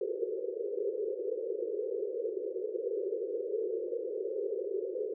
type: band-pass noise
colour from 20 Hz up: pink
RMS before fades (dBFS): -35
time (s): 0.01-5.14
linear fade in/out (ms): 5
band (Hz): 370 to 510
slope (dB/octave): 96
effects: none